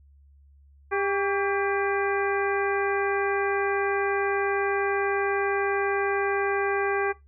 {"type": "harmonic tone with a mistuned harmonic", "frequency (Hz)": 398.6, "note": "G4", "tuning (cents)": 29, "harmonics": [1, 2, 3, 4, 5, 6], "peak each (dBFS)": [-26, -30, -31, -31, -35, -37], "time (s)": [0.91, 7.13], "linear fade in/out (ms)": 20, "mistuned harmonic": 3, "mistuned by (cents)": -72, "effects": ["noise-tail reverb RT60 0.2 s tail -19 dB re dry", "added 70 Hz sine -52 dBFS peak until 7.27 s"]}